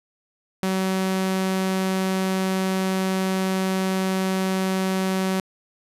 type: tone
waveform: sawtooth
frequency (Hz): 189.1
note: F#3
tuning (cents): +38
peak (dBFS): -17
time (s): 0.63-5.4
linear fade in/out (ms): 0
effects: resampled to 32000 Hz